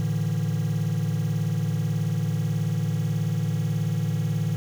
triangle chord, A suspended fourth, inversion none, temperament just, 110 / 146.67 / 165 Hz, A2 / D3 / E3, 0 / -2 / +2 cents, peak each -24 dBFS, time 0-4.56 s, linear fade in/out 0 ms, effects tanh soft clip ceiling -16 dBFS + 7-bit

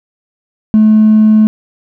sine tone with hard clipping, 216.1 Hz, A3, 31 cents flat, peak -4 dBFS, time 0.74-1.47 s, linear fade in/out 0 ms, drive 1 dB, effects none

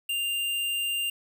square tone, 2794 Hz, F7, in tune, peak -27 dBFS, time 0.09-1.1 s, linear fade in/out 5 ms, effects 9-bit

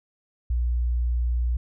sine tone, 60.1 Hz, B1, 46 cents flat, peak -20 dBFS, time 0.5-1.57 s, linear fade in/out 5 ms, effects tanh soft clip ceiling -16 dBFS

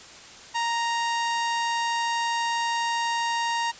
sawtooth tone, 932.3 Hz, A#5, in tune, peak -20 dBFS, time 0.54-3.72 s, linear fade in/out 20 ms, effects white hiss -45 dBFS RMS until 3.79 s + resampled to 16000 Hz

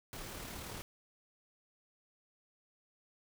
pink noise with amplitude modulation, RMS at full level -44 dBFS, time 0.13-0.82 s, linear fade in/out 0 ms, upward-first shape sine, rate 37.5 Hz, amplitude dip 30%, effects none

